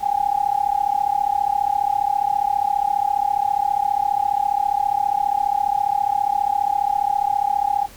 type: tone with amplitude modulation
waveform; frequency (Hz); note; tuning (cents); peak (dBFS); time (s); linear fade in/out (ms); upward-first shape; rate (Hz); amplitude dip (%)
sine; 813; G#5; -37; -13; 0-7.88; 50; sine; 34.8; 95
effects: pink hiss -44 dBFS RMS until 7.96 s